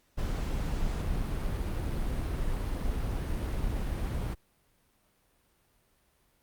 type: noise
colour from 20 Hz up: brown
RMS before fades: -31 dBFS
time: 0.17-4.35 s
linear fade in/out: 20 ms
effects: pink hiss -69 dBFS RMS until 6.42 s + Opus 48 kbps